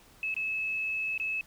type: tone with dropouts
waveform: sine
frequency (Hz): 2595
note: E7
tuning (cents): -28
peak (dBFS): -29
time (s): 0.23-1.41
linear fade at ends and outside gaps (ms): 1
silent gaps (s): 0.342-0.365 / 1.178-1.199
effects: pink hiss -58 dBFS RMS until 1.46 s